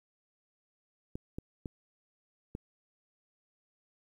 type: clicks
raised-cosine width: 3 ms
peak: -25 dBFS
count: 4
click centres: 1.155 / 1.385 / 1.658 / 2.551 s
effects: 10-bit